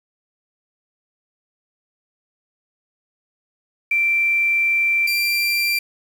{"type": "tone pair in turn", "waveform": ["sine", "30% pulse"], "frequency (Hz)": [2349, 2364], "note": ["D7", "D7"], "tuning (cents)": [0, 11], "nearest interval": "unison", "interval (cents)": 11, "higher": "second", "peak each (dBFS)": -15, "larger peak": "neither", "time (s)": [[3.91, 5.07], [5.07, 5.79]], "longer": "first", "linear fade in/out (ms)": 5, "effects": ["7-bit"]}